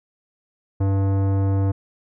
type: tone with tanh clipping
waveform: sine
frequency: 97.6 Hz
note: G2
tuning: 7 cents flat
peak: -19 dBFS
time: 0.8-1.72 s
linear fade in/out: 10 ms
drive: 17 dB
effects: none